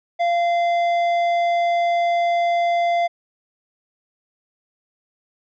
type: tone with tanh clipping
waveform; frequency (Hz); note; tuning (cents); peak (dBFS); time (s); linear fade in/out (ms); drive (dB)
sine; 690; F5; -21; -18; 0.19-3.08; 20; 10
effects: none